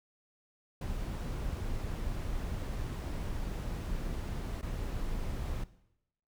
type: noise with dropouts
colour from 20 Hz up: brown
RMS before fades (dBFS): -36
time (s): 0.81-5.64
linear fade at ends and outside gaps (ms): 5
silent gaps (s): 4.614-4.627
effects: noise-tail reverb RT60 0.8 s tail -17 dB re dry